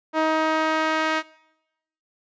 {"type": "tone with band-pass filter sweep", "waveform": "sawtooth", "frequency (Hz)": 315.5, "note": "D#4", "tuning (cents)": 24, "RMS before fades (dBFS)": -22, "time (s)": [0.13, 1.23], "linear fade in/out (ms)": 50, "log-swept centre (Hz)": [940, 1700], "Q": 0.97, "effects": ["noise-tail reverb RT60 0.9 s tail -22 dB re dry", "resampled to 16000 Hz"]}